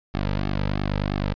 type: tone with flanger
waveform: sawtooth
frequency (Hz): 49.58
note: G1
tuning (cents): +20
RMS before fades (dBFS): -25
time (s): 0.14-1.34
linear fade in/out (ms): 0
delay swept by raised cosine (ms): 2 to 2.8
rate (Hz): 3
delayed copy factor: -1
effects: resampled to 11025 Hz